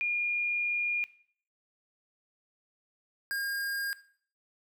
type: tone pair in turn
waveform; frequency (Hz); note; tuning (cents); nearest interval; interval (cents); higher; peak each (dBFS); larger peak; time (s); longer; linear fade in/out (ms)
sine / square; 2422 / 1616.5; D#7 / G#6; -47 / -47; perfect fifth; 700; first; -27 / -31; first; 0.01-1.04 / 3.31-3.93; first; 0
effects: noise-tail reverb RT60 0.5 s tail -17 dB re dry